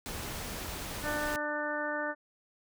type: noise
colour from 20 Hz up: pink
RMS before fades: -39 dBFS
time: 0.06-1.36 s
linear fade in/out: 0 ms
type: harmonic tone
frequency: 297.7 Hz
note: D4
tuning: 24 cents sharp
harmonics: 1 / 2 / 3 / 4 / 5 / 6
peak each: -40 / -36 / -40 / -41 / -37 / -38 dBFS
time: 1.02-2.15 s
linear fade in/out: 50 ms
effects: none